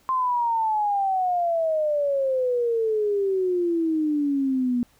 sine exponential sweep, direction down, 1053 to 240 Hz, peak -20 dBFS, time 0.09-4.83 s, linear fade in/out 0 ms, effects pink hiss -60 dBFS RMS until 4.99 s

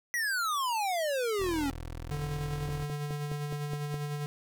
square exponential sweep, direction down, 1975.5 to 268.7 Hz, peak -29 dBFS, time 0.14-1.7 s, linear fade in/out 0 ms
20% pulse tone, 41.2 Hz, E1, in tune, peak -33 dBFS, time 1.39-2.85 s, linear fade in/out 10 ms
square tone with tremolo, 146.83 Hz, D3, in tune, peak -32 dBFS, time 2.11-4.26 s, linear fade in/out 0 ms, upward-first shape sine, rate 10 Hz, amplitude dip 35%
click train, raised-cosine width 2 ms, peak -27 dBFS, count 7, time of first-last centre 2.69-3.943 s, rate 4.79 Hz
effects none

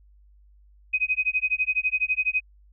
sine tone with tremolo, 2514 Hz, D#7, 17 cents sharp, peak -18 dBFS, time 0.93-2.41 s, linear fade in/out 10 ms, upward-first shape sine, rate 12 Hz, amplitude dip 100%, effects added 50 Hz sine -52 dBFS peak until 2.72 s

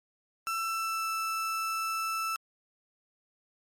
35% pulse tone with pitch glide, 1336 to 1322.2 Hz, E6 to E6, +23 to +5 cents, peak -28 dBFS, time 0.47-2.36 s, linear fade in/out 0 ms, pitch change -18 cents, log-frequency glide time 0.61-1.09 s, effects MP3 64 kbps

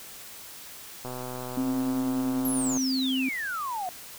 click train, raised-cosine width 1 ms, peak -23 dBFS, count 218, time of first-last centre 1.05-2.772 s, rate 126 Hz
sine tone, 262.2 Hz, C4, 4 cents sharp, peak -25 dBFS, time 1.57-3.29 s, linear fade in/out 5 ms
sine exponential sweep, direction down, 11930 to 698.5 Hz, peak -29 dBFS, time 2.45-3.89 s, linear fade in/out 0 ms
effects white hiss -44 dBFS RMS until 4.18 s

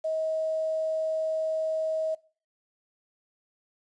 sine tone with quantisation, 635 Hz, D#5, 35 cents sharp, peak -26 dBFS, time 0.04-2.15 s, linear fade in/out 10 ms, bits 9, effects noise-tail reverb RT60 0.4 s tail -21 dB re dry + resampled to 22050 Hz

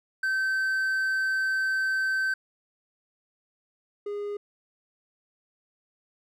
triangle tone pair in turn, 1545 / 410.4 Hz, G6 / G#4, -26 / -21 cents, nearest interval octave + major seventh, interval 2295 cents, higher first, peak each -22 / -28 dBFS, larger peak first, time 0.23-2.34 / 4.06-4.37 s, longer first, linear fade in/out 5 ms, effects none

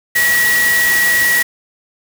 sine tone in noise, 1922 Hz, B6, 48 cents flat, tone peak -11 dBFS, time 0.15-1.43 s, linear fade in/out 10 ms, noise white, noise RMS -19 dBFS, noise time 0.15-1.43 s, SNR +5 dB, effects none

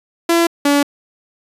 sawtooth tone pair in turn, 337.4 / 286.1 Hz, E4 / D4, +40 / -45 cents, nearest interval minor third, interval 285 cents, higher first, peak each -7 dBFS, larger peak neither, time 0.29-0.47 / 0.65-0.83 s, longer neither, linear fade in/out 5 ms, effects resampled to 32000 Hz

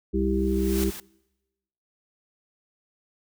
harmonic tone, 65.41 Hz, C2, in tune, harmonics 1 / 3 / 5 / 6, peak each -27 / -27 / -27 / -27 dBFS, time 0.13-0.91 s, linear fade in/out 20 ms
white noise with exponential growth, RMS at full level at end -31 dBFS, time 0.15-0.84 s, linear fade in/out 2 ms, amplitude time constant 150 ms
white noise, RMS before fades -39 dBFS, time 0.78-1 s, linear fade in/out 2 ms
effects noise-tail reverb RT60 1.0 s tail -25 dB re dry

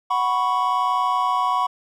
triangle chord, F# suspended fourth, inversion none, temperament equal, 740 / 987.8 / 1108.7 Hz, F#5 / B5 / C#6, 0 / 0 / 0 cents, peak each -23 / -20 / -20 dBFS, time 0.1-1.67 s, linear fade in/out 10 ms, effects none

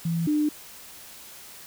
sine tone pair in turn, 166.6 / 300 Hz, E3 / D4, +19 / +37 cents, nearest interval minor seventh, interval 1018 cents, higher second, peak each -23 / -20 dBFS, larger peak second, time 0.05-0.27 / 0.27-0.49 s, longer neither, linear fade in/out 5 ms, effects white hiss -45 dBFS RMS until 1.66 s

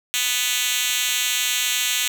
5% pulse tone with high-pass filter, 247.9 Hz, B3, 7 cents sharp, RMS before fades -22 dBFS, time 0.14-2.08 s, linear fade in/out 0 ms, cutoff 3700 Hz, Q 1.2, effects none

